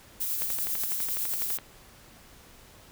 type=noise with tremolo; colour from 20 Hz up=violet; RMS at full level=-29 dBFS; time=0.2-1.58 s; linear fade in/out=10 ms; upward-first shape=sine; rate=10 Hz; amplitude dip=30%
type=click train; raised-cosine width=0.3 ms; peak=-21 dBFS; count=15; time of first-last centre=0.42-1.587 s; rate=12 Hz
effects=pink hiss -53 dBFS RMS until 2.91 s